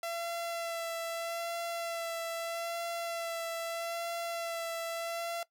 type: tone with vibrato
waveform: sawtooth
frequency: 673 Hz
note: E5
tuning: 36 cents sharp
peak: -31 dBFS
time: 0.03-5.43 s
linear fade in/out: 2 ms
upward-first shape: sine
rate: 0.79 Hz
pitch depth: 18 cents each way
effects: noise-tail reverb RT60 0.1 s tail -19 dB re dry